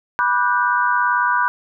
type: chord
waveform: sine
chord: G major seventh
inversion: first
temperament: just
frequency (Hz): 980 / 1176 / 1470 / 1568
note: B5 / D6 / F#6 / G6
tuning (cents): -14 / +2 / -12 / 0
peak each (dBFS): -18 / -22 / -20 / -23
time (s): 0.19-1.48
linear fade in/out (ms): 0
effects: none